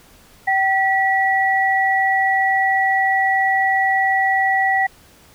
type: tone pair together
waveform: sine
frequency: 771.1 / 1943 Hz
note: G5 / B6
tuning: -29 / -29 cents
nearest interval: octave + major third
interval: 1600 cents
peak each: -17 dBFS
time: 0.47-4.87 s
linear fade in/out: 10 ms
effects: pink hiss -49 dBFS RMS until 5.34 s